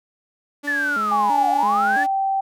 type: tone with vibrato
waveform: sawtooth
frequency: 246.9 Hz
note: B3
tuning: in tune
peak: -25 dBFS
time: 0.63-2.07 s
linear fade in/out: 20 ms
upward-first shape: square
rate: 1.5 Hz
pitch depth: 270 cents each way
type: linear two-way sweep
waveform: sine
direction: down then up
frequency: 1775 to 698.5 to 1775 Hz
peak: -19 dBFS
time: 0.67-2.04 s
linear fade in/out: 10 ms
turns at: 1.5 s
type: tone with pitch glide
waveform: sine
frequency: 824 to 777.8 Hz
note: G#5 to G5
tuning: -14 to -14 cents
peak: -18 dBFS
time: 1.11-2.41 s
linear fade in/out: 10 ms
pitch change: -100 cents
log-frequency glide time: 1.63-2.01 s
effects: none